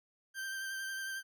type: tone with vibrato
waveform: 40% pulse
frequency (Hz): 1568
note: G6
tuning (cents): 0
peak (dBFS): -37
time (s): 0.34-1.23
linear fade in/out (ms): 50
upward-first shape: sine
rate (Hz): 11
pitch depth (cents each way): 17
effects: none